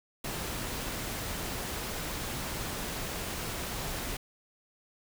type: noise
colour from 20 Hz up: pink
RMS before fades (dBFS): -36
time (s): 0.24-4.17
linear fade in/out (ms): 5
effects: none